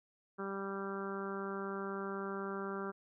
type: harmonic tone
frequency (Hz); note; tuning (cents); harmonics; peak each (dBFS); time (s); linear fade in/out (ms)
196; G3; 0; 1 / 2 / 3 / 4 / 5 / 6 / 7 / 8; -43 / -41 / -50 / -51 / -50 / -47 / -46 / -51; 0.38-2.92; 20
effects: none